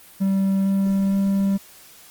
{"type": "tone with pitch steps", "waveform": "triangle", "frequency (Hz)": [193.9, 195.3, 196.4], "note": ["G3", "G3", "G3"], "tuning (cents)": [-19, -6, 4], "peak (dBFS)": -15, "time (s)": [0.2, 1.58], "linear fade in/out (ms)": 20, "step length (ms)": 460, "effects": ["white hiss -47 dBFS RMS until 2.1 s", "Opus 32 kbps"]}